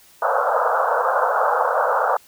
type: band-pass noise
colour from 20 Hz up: pink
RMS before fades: -19 dBFS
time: 0.22-2.17 s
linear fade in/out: 5 ms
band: 480 to 1500 Hz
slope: 96 dB/octave
effects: white hiss -51 dBFS RMS until 2.27 s